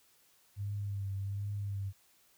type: tone with vibrato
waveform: sine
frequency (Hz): 99.8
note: G2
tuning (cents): +32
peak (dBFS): -34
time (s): 0.56-1.93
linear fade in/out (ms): 50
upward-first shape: triangle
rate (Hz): 1.3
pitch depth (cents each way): 45
effects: white hiss -67 dBFS RMS until 2.37 s